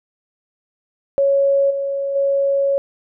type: tone with level steps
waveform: sine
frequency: 554.4 Hz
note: C#5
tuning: in tune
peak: -12 / -19 / -14 dBFS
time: 1.18-2.78 s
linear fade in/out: 0 ms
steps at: 1.7 / 2.15 s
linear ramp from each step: 10 ms
effects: none